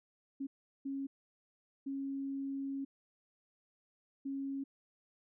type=tone bursts at uneven times; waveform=sine; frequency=273.9 Hz; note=C#4; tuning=21 cents flat; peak=-36 dBFS; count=4; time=0.4-0.47 / 0.85-1.07 / 1.86-2.85 / 4.25-4.64 s; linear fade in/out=10 ms; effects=none